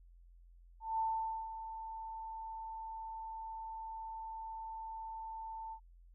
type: tone with ADSR envelope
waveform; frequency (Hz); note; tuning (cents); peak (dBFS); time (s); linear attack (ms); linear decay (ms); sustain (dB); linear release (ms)
sine; 891; A5; +22; -31; 0.8-5.8; 190; 490; -11; 77
effects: added 43 Hz sine -57 dBFS peak until 6.14 s